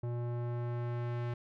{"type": "tone with low-pass filter sweep", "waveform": "square", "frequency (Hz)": 120, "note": "B2", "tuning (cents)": -49, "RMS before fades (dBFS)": -36, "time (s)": [0.03, 1.34], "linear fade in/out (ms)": 5, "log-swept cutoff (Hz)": [730, 2500], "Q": 0.71, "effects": []}